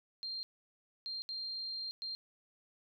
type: tone bursts at uneven times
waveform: sine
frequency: 4186 Hz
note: C8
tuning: in tune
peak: -38 dBFS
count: 4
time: 0.23-0.43 / 1.06-1.22 / 1.29-1.91 / 2.02-2.15 s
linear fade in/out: 0 ms
effects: none